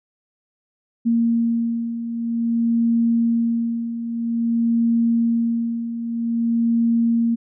sine beating tone pair, 231.5 / 232.01 Hz, A#3 / A#3, -12 / -8 cents, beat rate 0.51 Hz, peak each -24 / -18 dBFS, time 1.05-7.36 s, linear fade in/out 20 ms, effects none

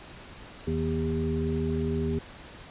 harmonic tone with a mistuned harmonic, 79.8 Hz, D#2, 44 cents sharp, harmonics 1 / 2 / 3 / 5, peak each -31 / -31 / -31 / -31 dBFS, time 0.67-2.19 s, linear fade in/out 5 ms, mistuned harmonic 1, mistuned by +21 cents, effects pink hiss -46 dBFS RMS until 2.7 s + resampled to 8000 Hz

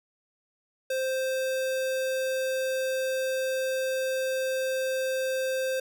square tone, 523.3 Hz, C5, in tune, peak -27 dBFS, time 0.9-5.8 s, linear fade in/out 5 ms, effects none

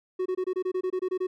triangle tone bursts, 370 Hz, F#4, in tune, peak -23 dBFS, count 12, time 0.19-1.27 s, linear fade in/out 10 ms, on 68 ms, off 24 ms, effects none

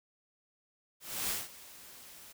white noise with ADSR envelope, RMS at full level -33 dBFS, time 1-2.33 s, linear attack 290 ms, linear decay 190 ms, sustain -19 dB, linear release 16 ms, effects none

